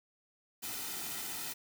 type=noise with comb filter; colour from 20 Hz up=white; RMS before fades=-40 dBFS; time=0.62-1.54 s; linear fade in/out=20 ms; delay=1.8 ms; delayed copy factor=-0.6; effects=none